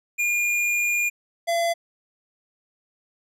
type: tone pair in turn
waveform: square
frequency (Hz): 2419 / 678.8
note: D#7 / F5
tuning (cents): -49 / -49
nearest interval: octave + minor seventh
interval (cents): 2200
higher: first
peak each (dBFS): -21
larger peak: neither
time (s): 0.18-1.1 / 1.47-1.74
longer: first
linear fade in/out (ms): 20
effects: low-pass 12000 Hz 12 dB/octave